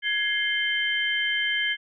sine tone cluster, 1670 / 2112 / 3110 Hz, G#6 / C7 / G7, +9 / +16 / -14 cents, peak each -27 dBFS, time 0.02-1.77 s, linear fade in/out 50 ms, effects none

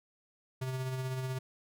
square tone with tremolo, 130 Hz, C3, 11 cents flat, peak -33 dBFS, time 0.61-1.39 s, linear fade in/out 10 ms, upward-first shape sine, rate 16 Hz, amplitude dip 35%, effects none

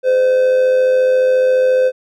triangle tone with amplitude modulation, 513 Hz, C5, 34 cents flat, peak -6 dBFS, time 0.03-1.92 s, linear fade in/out 50 ms, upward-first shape sine, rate 94.4 Hz, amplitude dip 40%, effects none

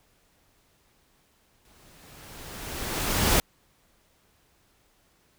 pink noise with exponential growth, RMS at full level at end -20 dBFS, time 1.65-3.4 s, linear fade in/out 1 ms, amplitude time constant 380 ms, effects pink hiss -65 dBFS RMS until 5.38 s

